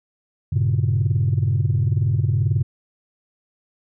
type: chord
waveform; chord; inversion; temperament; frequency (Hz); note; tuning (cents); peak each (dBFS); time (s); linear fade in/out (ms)
sine; G diminished; none; equal; 98 / 116.54 / 138.59; G2 / Bb2 / Db3; 0 / 0 / 0; -19 / -20 / -20; 0.52-2.63; 10
effects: tanh soft clip ceiling -11 dBFS